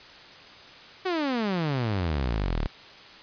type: exponential sweep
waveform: sawtooth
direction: down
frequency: 384 to 34 Hz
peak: -21 dBFS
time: 1.05-2.67 s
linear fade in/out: 10 ms
effects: white hiss -47 dBFS RMS until 3.22 s + resampled to 11025 Hz